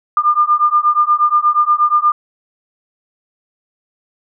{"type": "beating tone pair", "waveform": "sine", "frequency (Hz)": [1200, 1208.4], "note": ["D6", "D6"], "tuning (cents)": [37, 49], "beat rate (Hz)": 8.4, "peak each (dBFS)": -13, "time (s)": [0.17, 2.12], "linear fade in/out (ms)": 2, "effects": []}